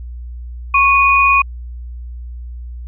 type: tone pair together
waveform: sine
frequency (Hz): 1100 / 2471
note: C#6 / D#7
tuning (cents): -14 / -13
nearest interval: octave + major second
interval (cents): 1401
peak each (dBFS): -11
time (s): 0.74-1.42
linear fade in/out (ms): 5
effects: added 60 Hz sine -26 dBFS peak until 2.87 s